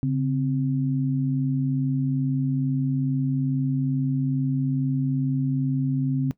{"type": "tone pair together", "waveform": "sine", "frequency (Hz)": [139.26, 261.6], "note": ["C#3", "C4"], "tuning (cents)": [8, 0], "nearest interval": "major seventh", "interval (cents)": 1092, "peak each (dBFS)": [-22, -25], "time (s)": [0.03, 6.31], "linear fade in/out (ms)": 0, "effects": ["noise-tail reverb RT60 0.1 s tail -18 dB re dry"]}